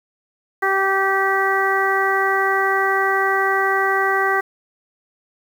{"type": "harmonic tone", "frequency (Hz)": 388, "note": "G4", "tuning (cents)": -18, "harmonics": [1, 2, 3, 4, 5], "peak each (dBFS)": [-22, -22, -22, -22, -22], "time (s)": [0.62, 4.41], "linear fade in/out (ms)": 10, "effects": ["7-bit"]}